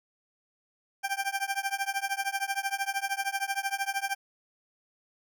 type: tone with tremolo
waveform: 20% pulse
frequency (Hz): 788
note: G5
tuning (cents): +9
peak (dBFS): -20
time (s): 1.03-4.15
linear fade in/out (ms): 20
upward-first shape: triangle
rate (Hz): 13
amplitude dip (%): 100
effects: none